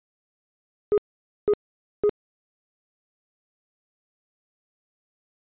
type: tone bursts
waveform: sine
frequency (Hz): 415.3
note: G#4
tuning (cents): 0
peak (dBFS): -14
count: 3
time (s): 0.92-2.094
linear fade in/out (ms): 0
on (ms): 58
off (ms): 500
effects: tanh soft clip ceiling -14 dBFS + resampled to 8000 Hz